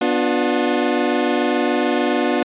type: chord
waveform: 25% pulse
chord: B diminished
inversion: none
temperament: equal with one note detuned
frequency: 246.9 / 293.7 / 356.8 Hz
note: B3 / D4 / F4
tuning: 0 / 0 / +37 cents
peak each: -17 dBFS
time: 0.01-2.43 s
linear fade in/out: 5 ms
effects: resampled to 8000 Hz